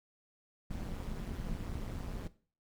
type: noise with amplitude modulation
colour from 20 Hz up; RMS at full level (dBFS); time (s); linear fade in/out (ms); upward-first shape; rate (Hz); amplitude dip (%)
brown; -36; 0.7-2.28; 10; sine; 186; 80
effects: noise-tail reverb RT60 0.4 s tail -17 dB re dry